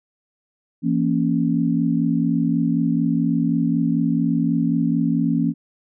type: chord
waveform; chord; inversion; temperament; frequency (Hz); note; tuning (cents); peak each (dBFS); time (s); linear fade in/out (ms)
sine; A# diminished; second; equal with one note detuned; 167.99 / 233.1 / 277.2; E3 / A#3 / C#4; +33 / 0 / 0; -21; 0.82-5.54; 50
effects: none

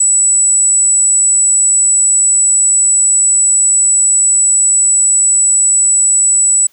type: tone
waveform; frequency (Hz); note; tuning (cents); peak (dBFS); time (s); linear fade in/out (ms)
sine; 7902; B8; 0; -7; 0-6.67; 5
effects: white hiss -52 dBFS RMS until 6.72 s

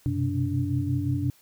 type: tone cluster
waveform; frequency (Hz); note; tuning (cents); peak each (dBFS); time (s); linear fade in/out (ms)
sine; 94.2 / 125 / 130.7 / 289; F#2 / B2 / C3 / D4; +32 / +21 / -1 / -28; -29; 0.06-1.3; 0
effects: white hiss -59 dBFS RMS until 1.41 s

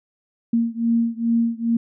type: beating tone pair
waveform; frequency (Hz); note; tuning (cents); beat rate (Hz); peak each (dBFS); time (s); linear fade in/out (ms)
sine; 230.6 / 233; A#3 / A#3; -19 / -1; 2.4; -20 / -21; 0.53-1.77; 5
effects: none

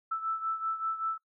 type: beating tone pair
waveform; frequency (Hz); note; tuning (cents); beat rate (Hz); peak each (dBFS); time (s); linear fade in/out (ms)
sine; 1318.5 / 1323.7; E6 / E6; 0 / +7; 5.2; -31 / -36; 0.11-1.18; 10
effects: noise-tail reverb RT60 0.1 s tail -20 dB re dry

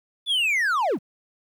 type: linear sweep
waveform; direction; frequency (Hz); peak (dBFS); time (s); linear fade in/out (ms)
triangle; down; 3520 to 131.2; -18; 0.26-0.99; 50
effects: 10-bit

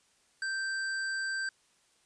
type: tone with hard clipping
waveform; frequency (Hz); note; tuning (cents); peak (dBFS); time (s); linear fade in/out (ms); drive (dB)
sine; 1565; G6; -3; -33; 0.42-1.49; 2; 17
effects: white hiss -68 dBFS RMS until 2.05 s + resampled to 22050 Hz

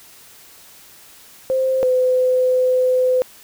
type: tone pair in turn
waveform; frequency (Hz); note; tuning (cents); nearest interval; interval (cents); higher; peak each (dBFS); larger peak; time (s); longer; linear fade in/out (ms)
sine; 523.3 / 508.4; C5 / C5; 0 / -50; minor second; 50; first; -15 / -13; second; 1.5-1.83 / 1.83-3.22; second; 0
effects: white hiss -45 dBFS RMS until 3.43 s

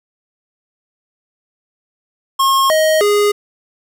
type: tone with pitch steps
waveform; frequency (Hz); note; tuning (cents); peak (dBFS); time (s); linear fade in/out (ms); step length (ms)
square; 1079 / 628 / 412.7; C#6 / D#5 / G#4; -47 / +16 / -11; -11; 2.39-3.32; 10; 310
effects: none

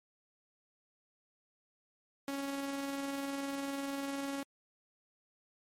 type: tone with tremolo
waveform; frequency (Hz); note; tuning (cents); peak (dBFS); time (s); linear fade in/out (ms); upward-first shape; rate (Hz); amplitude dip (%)
sawtooth; 277.2; C#4; 0; -31; 2.28-4.43; 2; square; 20; 25
effects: MP3 64 kbps

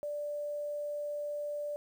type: tone with quantisation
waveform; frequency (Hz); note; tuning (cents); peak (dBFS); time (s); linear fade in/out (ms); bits
sine; 587.3; D5; 0; -34; 0.03-1.76; 0; 10
effects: none

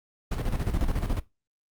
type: noise with tremolo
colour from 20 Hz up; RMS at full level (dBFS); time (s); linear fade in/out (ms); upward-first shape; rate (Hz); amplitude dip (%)
brown; -25; 0.31-1.2; 10; square; 14; 60
effects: noise-tail reverb RT60 0.2 s tail -17 dB re dry + Opus 48 kbps

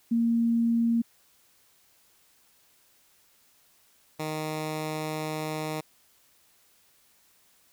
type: tone pair in turn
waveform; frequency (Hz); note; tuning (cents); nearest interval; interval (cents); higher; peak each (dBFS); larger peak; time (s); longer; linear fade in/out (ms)
sine / 10% pulse; 232 / 155.28; A#3 / D#3; -8 / -3; perfect fifth; 695; first; -21 / -22; first; 0.11-1.02 / 4.19-5.81; second; 10
effects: white hiss -63 dBFS RMS until 7.72 s

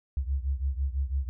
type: beating tone pair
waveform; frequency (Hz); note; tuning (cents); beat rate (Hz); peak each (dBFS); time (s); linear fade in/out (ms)
sine; 66 / 72; C2 / D2; +16 / -34; 6; -28 / -31; 0.17-1.29; 0
effects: none

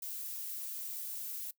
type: noise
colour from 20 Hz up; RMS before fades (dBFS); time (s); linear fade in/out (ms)
violet; -41; 0.02-1.51; 5
effects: noise-tail reverb RT60 0.1 s tail -20 dB re dry

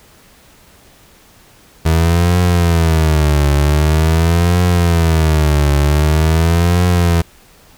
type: tone with vibrato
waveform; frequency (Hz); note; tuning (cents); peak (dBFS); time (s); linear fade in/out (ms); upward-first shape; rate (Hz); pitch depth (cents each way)
30% pulse; 80; D#2; +49; -7; 1.85-7.22; 10; triangle; 0.45; 200
effects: pink hiss -46 dBFS RMS until 7.77 s

